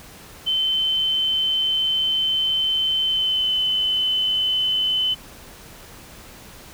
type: tone with pitch glide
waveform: sine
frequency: 3073 to 3034 Hz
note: G7 to F#7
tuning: -35 to +43 cents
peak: -18 dBFS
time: 0.46-5.15 s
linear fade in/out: 20 ms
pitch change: -22 cents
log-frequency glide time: 3.06-3.52 s
effects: pink hiss -43 dBFS RMS until 6.73 s